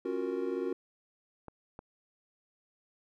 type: chord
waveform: triangle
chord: Gb major seventh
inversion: second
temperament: equal with one note detuned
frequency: 273.7 / 349.2 / 370 / 466.2 Hz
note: Db4 / F4 / Gb4 / Bb4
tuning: -22 / 0 / 0 / 0 cents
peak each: -36 / -36 / -33 / -35 dBFS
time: 0.05-0.73 s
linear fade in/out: 5 ms
type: clicks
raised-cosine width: 1 ms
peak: -30 dBFS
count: 2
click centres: 1.483 / 1.791 s
effects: none